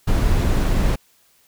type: noise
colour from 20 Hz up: brown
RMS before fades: -17 dBFS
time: 0.07-0.96 s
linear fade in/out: 10 ms
effects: white hiss -58 dBFS RMS until 1.47 s